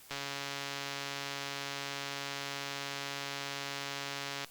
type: click train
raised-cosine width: 0.2 ms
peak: -20 dBFS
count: 608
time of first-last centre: 0.11-4.446 s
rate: 140 Hz
effects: white hiss -56 dBFS RMS until 4.5 s + Opus 48 kbps